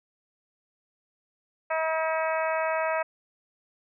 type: harmonic tone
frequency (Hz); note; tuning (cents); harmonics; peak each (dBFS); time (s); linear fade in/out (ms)
320; D#4; +49; 2 / 3 / 4 / 5 / 6 / 7 / 8; -27 / -31 / -33 / -35 / -37 / -38 / -39; 1.7-3.03; 10
effects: none